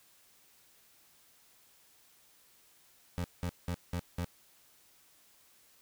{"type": "tone bursts", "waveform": "25% pulse", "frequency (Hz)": 87.6, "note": "F2", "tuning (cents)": 6, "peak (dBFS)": -29, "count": 5, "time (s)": [3.18, 4.245], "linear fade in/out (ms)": 0, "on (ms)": 61, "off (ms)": 190, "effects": ["white hiss -64 dBFS RMS until 5.81 s"]}